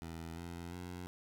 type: tone with pitch steps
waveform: 15% pulse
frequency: 82.41 / 85.71 / 89.14 Hz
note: E2 / F2 / F2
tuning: 0 / -32 / +36 cents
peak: -37 dBFS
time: 0.02-1.07 s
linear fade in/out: 0 ms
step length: 350 ms
effects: 13-bit